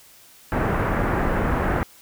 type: low-pass noise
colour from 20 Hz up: pink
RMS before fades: -22 dBFS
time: 0.52-1.83 s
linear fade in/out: 0 ms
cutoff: 1800 Hz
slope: 24 dB/octave
effects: white hiss -50 dBFS RMS until 2.01 s